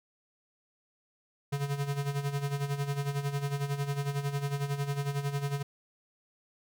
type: tone with tremolo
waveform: square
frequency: 141.4 Hz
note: C#3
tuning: 35 cents sharp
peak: -28 dBFS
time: 1.52-5.63 s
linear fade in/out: 10 ms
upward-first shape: sine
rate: 11 Hz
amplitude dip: 70%
effects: none